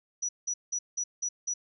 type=tone bursts; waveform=sine; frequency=5870 Hz; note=F#8; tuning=15 cents flat; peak=-28 dBFS; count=6; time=0.22-1.54 s; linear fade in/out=10 ms; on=70 ms; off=180 ms; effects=none